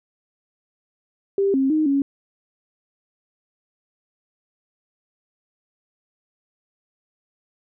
sine tone with pitch steps, 394.9 / 268.2 / 310.2 / 277.9 Hz, G4 / C4 / D#4 / C#4, +13 / +43 / -5 / +4 cents, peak -16 dBFS, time 1.38-2.02 s, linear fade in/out 2 ms, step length 160 ms, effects none

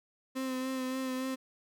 35% pulse tone with vibrato, 260 Hz, C4, 11 cents flat, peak -31 dBFS, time 0.35-1.36 s, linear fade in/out 20 ms, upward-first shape sine, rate 3.5 Hz, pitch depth 23 cents each way, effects none

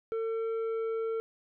triangle tone with tanh clipping, 449.9 Hz, A4, 39 cents sharp, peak -31 dBFS, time 0.12-1.2 s, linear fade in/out 0 ms, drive 11 dB, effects none

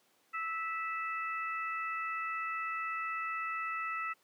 harmonic tone, 656 Hz, E5, 9 cents flat, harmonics 2 / 3 / 4, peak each -36 / -40 / -42 dBFS, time 0.33-4.14 s, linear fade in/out 20 ms, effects pink hiss -70 dBFS RMS until 4.23 s + high-pass 300 Hz 12 dB/octave

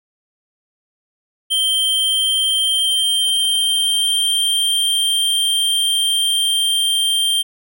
square tone with pitch glide, 3136 to 3167 Hz, G7 to G7, 0 to +17 cents, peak -15 dBFS, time 1.5-7.43 s, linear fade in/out 20 ms, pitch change +17 cents, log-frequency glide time 1.9-4.56 s, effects none

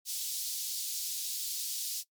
pink high-pass noise, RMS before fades -36 dBFS, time 0.05-2.04 s, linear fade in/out 50 ms, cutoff 4100 Hz, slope 24 dB/octave, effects noise-tail reverb RT60 0.1 s tail -19 dB re dry + MP3 96 kbps

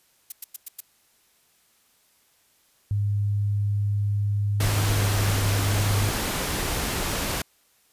violet noise bursts, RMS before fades -30 dBFS, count 5, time 0.3-0.805 s, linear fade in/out 5 ms, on 21 ms, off 100 ms
sine tone with pitch glide, 102.3 to 100.95 Hz, G#2 to G#2, -26 to -49 cents, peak -21 dBFS, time 2.91-6.09 s, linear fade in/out 0 ms, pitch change -23 cents, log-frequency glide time 4.66-5.23 s
pink noise, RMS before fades -27 dBFS, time 4.6-7.42 s, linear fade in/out 5 ms
effects white hiss -63 dBFS RMS until 7.92 s + resampled to 32000 Hz

